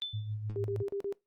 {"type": "tone with exponential decay", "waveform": "sine", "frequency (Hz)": 3520, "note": "A7", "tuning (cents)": 0, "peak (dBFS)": -30, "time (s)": [0.02, 0.34], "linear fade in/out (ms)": 0, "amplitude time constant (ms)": 68}
{"type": "tone with tremolo", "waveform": "sine", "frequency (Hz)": 106.4, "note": "G#2", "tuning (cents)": 42, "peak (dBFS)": -32, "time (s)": [0.13, 0.83], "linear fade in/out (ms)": 10, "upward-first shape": "sine", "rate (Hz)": 6.4, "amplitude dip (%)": 50}
{"type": "tone bursts", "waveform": "sine", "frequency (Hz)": 399, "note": "G4", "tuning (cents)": 31, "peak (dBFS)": -32, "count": 5, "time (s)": [0.56, 1.125], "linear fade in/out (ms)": 0, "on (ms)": 81, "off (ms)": 40}
{"effects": ["noise-tail reverb RT60 0.2 s tail -21 dB re dry", "Opus 32 kbps"]}